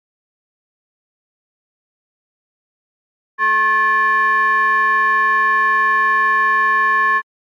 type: ring-modulated tone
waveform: triangle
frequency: 327.3 Hz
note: E4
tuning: 12 cents flat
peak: -7 dBFS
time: 3.38-7.22 s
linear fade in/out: 50 ms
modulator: 1410 Hz
effects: AAC 64 kbps